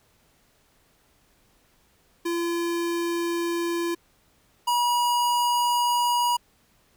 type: tone pair in turn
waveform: square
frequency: 341 / 964.5 Hz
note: F4 / B5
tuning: -41 / -41 cents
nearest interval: octave + tritone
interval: 1800 cents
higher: second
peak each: -25 / -21 dBFS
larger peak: second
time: 2.25-3.95 / 4.67-6.37 s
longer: neither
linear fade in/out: 10 ms
effects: pink hiss -63 dBFS RMS until 6.96 s